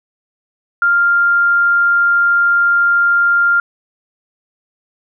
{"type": "tone", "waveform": "sine", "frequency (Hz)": 1396.9, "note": "F6", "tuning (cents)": 0, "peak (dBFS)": -9, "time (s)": [0.82, 3.6], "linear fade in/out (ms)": 2, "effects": []}